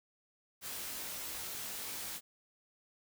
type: noise with comb filter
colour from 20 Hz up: white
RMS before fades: -42 dBFS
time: 0.61-2.21 s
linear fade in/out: 50 ms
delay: 19 ms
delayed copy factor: +0.7
effects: none